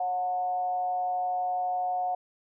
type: tone with frequency modulation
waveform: sine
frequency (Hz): 727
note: F#5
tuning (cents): -31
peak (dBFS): -26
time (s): 0-2.15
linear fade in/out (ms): 5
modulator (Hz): 176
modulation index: 0.36
effects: none